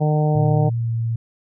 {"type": "harmonic tone", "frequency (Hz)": 151.8, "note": "D#3", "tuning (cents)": -42, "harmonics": [1, 2, 3, 4, 5, 6], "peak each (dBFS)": [-16, -29, -25, -26, -26, -37], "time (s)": [0, 0.7], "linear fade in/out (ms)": 20}
{"type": "tone with pitch glide", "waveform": "sine", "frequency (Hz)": [116.54, 114.67], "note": ["A#2", "A#2"], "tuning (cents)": [0, -28], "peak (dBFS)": -19, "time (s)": [0.35, 1.16], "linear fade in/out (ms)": 5, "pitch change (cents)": -28, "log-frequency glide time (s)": [0.78, 0.92]}
{"effects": []}